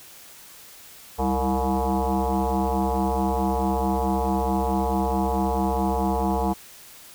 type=tone with frequency modulation; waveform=sine; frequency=325.2 Hz; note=E4; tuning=23 cents flat; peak=-20 dBFS; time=1.18-6.54 s; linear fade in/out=20 ms; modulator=131 Hz; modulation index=4.8; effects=white hiss -46 dBFS RMS until 7.14 s